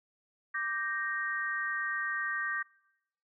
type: chord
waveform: sine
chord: G minor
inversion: second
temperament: equal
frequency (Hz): 1174.7 / 1568 / 1864.7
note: D6 / G6 / Bb6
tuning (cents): 0 / 0 / 0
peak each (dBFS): -38 / -35 / -34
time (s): 0.54-2.63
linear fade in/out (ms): 10
effects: noise-tail reverb RT60 0.9 s tail -24 dB re dry